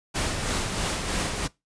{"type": "noise with tremolo", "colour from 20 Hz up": "pink", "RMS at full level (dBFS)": -26, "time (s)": [0.14, 1.48], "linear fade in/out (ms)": 20, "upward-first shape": "sine", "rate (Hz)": 3.1, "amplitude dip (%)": 40, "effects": ["noise-tail reverb RT60 0.2 s tail -21 dB re dry", "resampled to 22050 Hz"]}